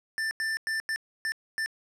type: tone bursts at uneven times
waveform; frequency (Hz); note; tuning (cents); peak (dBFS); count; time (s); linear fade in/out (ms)
square; 1777; A6; +17; -28; 6; 0.18-0.31 / 0.4-0.57 / 0.67-0.8 / 0.89-0.96 / 1.25-1.32 / 1.58-1.66; 0
effects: low-pass 9000 Hz 12 dB/octave